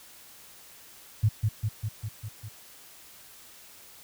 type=tone with echo; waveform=sine; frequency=107.2 Hz; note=A2; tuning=45 cents flat; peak=-18 dBFS; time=1.23-1.29 s; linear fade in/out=10 ms; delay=200 ms; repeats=6; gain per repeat=-3 dB; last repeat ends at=2.49 s; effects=white hiss -51 dBFS RMS until 4.03 s